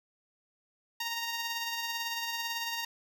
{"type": "tone with tremolo", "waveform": "10% pulse", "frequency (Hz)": 930, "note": "A#5", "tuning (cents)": -4, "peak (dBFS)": -23, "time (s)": [1, 2.85], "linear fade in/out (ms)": 5, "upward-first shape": "sine", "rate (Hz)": 18, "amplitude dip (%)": 35, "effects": []}